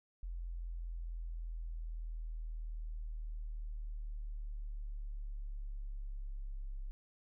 sine linear sweep, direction down, 43 to 33.53 Hz, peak -39 dBFS, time 0.23-6.91 s, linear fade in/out 0 ms, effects none

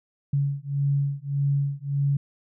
sine beating tone pair, 139.9 / 141.6 Hz, C#3 / C#3, +16 / +37 cents, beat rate 1.7 Hz, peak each -25 dBFS, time 0.33-2.17 s, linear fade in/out 5 ms, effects none

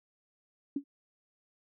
sine tone with exponential decay, 280.9 Hz, C#4, 23 cents sharp, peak -26 dBFS, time 0.76-0.84 s, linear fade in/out 5 ms, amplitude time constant 17 ms, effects none

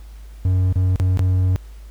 triangle tone with dropouts, 92.5 Hz, F#2, in tune, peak -12 dBFS, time 0.45-1.56 s, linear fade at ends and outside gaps 0 ms, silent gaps 0.726-0.758 / 0.959-0.999 / 1.173-1.193 s, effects added 52 Hz sine -35 dBFS peak until 1.9 s + pink hiss -53 dBFS RMS until 1.9 s

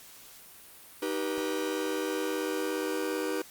45% pulse chord, Eb augmented, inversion none, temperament just, 311.1 / 388.9 / 486.1 Hz, Eb4 / G4 / B4, 0 / -14 / -28 cents, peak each -34 dBFS, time 1.02-3.42 s, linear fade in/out 5 ms, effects white hiss -51 dBFS RMS until 3.5 s + Opus 48 kbps

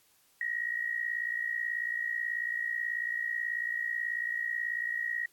sine tone with amplitude modulation, 1896 Hz, A#6, 29 cents sharp, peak -27 dBFS, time 0.41-5.26 s, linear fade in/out 2 ms, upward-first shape sine, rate 58.3 Hz, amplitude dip 75%, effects white hiss -66 dBFS RMS until 5.32 s + AAC 64 kbps

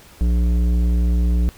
sine tone with tanh clipping, 59.3 Hz, A#1, 30 cents sharp, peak -16 dBFS, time 0.21-1.49 s, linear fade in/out 0 ms, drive 12 dB, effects pink hiss -46 dBFS RMS until 1.57 s

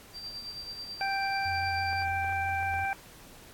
sine tone with tremolo, 4699 Hz, D8, in tune, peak -36 dBFS, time 0.13-2.06 s, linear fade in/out 50 ms, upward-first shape sine, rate 9.2 Hz, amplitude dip 50%
harmonic tone, 784 Hz, G5, in tune, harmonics 1 / 2 / 3, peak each -30 / -34 / -35 dBFS, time 1.01-2.93 s, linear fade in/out 0 ms
sine tone with vibrato, 88.5 Hz, F2, 23 cents sharp, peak -37 dBFS, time 1.45-2.85 s, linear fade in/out 10 ms, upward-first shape triangle, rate 6 Hz, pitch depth 57 cents each way
clicks, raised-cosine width 0.5 ms, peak -31 dBFS, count 10, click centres 1.93 / 2.022 / 2.245 / 2.294 / 2.325 / 2.491 / 2.628 / 2.74 / 2.792 / 2.851 s
effects pink hiss -52 dBFS RMS until 3.53 s + AAC 64 kbps

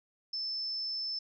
sine tone, 5274 Hz, E8, in tune, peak -33 dBFS, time 0.33-1.19 s, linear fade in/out 5 ms, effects none

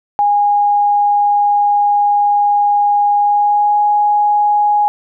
sine tone with pitch glide, 821 to 830.1 Hz, G#5 to G#5, -20 to -1 cents, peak -9 dBFS, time 0.19-4.88 s, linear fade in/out 0 ms, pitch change +19 cents, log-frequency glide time 3.18-3.79 s, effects none

